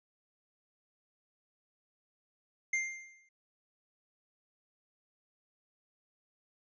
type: tone with exponential decay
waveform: square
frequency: 2102 Hz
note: C7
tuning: 7 cents sharp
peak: -28 dBFS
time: 2.73-3.29 s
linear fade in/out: 5 ms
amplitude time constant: 120 ms
effects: resampled to 16000 Hz